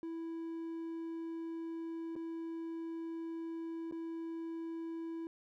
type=tone with dropouts; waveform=triangle; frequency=329.6 Hz; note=E4; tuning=in tune; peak=-37 dBFS; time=0.03-5.27 s; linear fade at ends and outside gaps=1 ms; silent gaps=2.155-2.162 / 3.912-3.923 s; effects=none